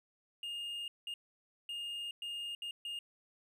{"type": "tone bursts at uneven times", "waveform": "triangle", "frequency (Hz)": 2833, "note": "F7", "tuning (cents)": 24, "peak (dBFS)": -37, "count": 6, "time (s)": [[0.43, 0.88], [1.07, 1.14], [1.69, 2.11], [2.22, 2.55], [2.62, 2.71], [2.85, 2.99]], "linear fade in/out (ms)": 2, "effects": []}